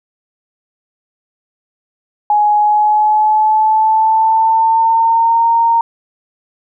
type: tone with pitch glide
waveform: sine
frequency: 837 to 923.4 Hz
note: G#5 to A#5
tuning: +13 to -17 cents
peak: -8 dBFS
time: 2.3-5.81 s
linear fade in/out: 2 ms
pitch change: +170 cents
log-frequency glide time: 2.57-5.47 s
effects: none